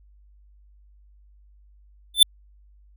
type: tone with exponential growth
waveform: square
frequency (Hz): 3536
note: A7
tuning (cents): +8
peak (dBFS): -6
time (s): 2.14-2.23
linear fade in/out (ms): 5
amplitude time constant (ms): 19
effects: added 50 Hz sine -51 dBFS peak until 2.96 s